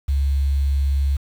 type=tone with quantisation; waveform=sine; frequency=69.3 Hz; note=C#2; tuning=in tune; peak=-16 dBFS; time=0.08-1.17 s; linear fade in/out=10 ms; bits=7; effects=none